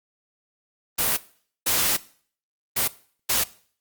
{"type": "noise bursts at uneven times", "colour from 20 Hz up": "white", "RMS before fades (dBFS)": -22, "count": 4, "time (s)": [[0.98, 1.17], [1.66, 1.97], [2.76, 2.88], [3.29, 3.44]], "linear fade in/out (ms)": 10, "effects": ["noise-tail reverb RT60 0.5 s tail -19 dB re dry", "Opus 32 kbps"]}